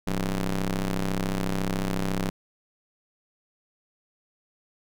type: ring-modulated tone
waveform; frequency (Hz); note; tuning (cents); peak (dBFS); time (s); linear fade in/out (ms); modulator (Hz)
sawtooth; 98; G2; 0; -18; 0.07-2.3; 5; 81
effects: none